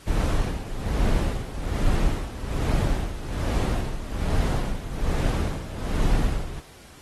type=noise with tremolo; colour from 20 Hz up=brown; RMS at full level=-21 dBFS; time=0.06-6.61 s; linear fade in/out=20 ms; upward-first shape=sine; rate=1.2 Hz; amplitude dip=75%; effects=pink hiss -49 dBFS RMS until 7.01 s + AAC 32 kbps